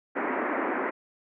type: band-pass noise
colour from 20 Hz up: pink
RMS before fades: -29 dBFS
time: 0.15-0.91 s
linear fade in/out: 20 ms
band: 240 to 2100 Hz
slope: 48 dB/octave
effects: none